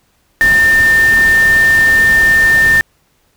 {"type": "tone in noise", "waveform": "sine", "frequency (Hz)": 1800, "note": "A6", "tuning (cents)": 39, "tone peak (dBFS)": -6, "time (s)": [0.41, 2.81], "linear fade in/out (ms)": 0, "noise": "pink", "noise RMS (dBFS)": -22, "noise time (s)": [0.41, 2.81], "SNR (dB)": 13, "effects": ["pink hiss -57 dBFS RMS until 3.36 s"]}